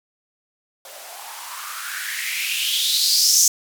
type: noise with band-pass filter sweep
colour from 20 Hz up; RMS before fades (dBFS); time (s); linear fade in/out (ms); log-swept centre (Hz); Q
violet; -22; 0.85-3.48; 2; 560 to 6400; 5.4
effects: none